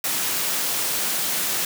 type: high-pass noise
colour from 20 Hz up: white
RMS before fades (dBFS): -24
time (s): 0.04-1.65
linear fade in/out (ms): 2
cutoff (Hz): 140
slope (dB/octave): 24
effects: none